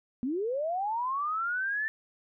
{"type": "linear sweep", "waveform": "sine", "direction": "up", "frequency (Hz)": [233.1, 1783], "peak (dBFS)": -28, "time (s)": [0.23, 1.88], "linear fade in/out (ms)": 0, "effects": []}